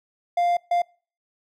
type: tone bursts at uneven times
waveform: triangle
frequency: 698.5 Hz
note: F5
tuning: in tune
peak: -16 dBFS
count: 2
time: 0.37-0.57 / 0.71-0.82 s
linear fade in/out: 5 ms
effects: noise-tail reverb RT60 0.4 s tail -26 dB re dry